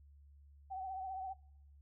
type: tone with vibrato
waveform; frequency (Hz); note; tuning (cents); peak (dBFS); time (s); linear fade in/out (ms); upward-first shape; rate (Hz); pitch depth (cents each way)
sine; 760; F#5; +46; -40; 0.7-1.34; 20; triangle; 15; 54
effects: noise-tail reverb RT60 0.7 s tail -24 dB re dry + added 71 Hz sine -58 dBFS peak until 1.81 s